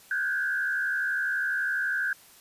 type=tone with frequency modulation; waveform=sine; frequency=1568 Hz; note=G6; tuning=in tune; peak=-25 dBFS; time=0.11-2.13 s; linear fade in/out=2 ms; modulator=72 Hz; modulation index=1.2; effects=white hiss -54 dBFS RMS until 2.4 s + resampled to 32000 Hz